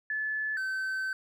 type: tone pair in turn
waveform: sine / triangle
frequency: 1730 / 1537.4 Hz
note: A6 / G6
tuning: -30 / -34 cents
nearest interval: major second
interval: 204 cents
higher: first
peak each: -29 / -28 dBFS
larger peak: second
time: 0.1-0.57 / 0.57-1.13 s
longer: second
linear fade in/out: 2 ms
effects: none